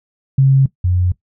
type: tone pair in turn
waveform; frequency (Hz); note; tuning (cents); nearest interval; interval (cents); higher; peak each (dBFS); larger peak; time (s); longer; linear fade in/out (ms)
sine; 135.1 / 89.86; C#3 / F2; -44 / +50; perfect fifth; 706; first; -7 / -12; first; 0.38-0.66 / 0.84-1.12; neither; 5
effects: noise-tail reverb RT60 0.1 s tail -17 dB re dry